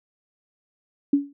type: tone with exponential decay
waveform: sine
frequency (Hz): 283.1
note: C#4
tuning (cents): +37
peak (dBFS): -12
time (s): 1.13-1.33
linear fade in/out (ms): 5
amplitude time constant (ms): 42
effects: none